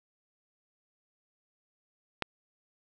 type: click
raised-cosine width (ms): 0.3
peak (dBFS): -13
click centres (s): 2.223
effects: none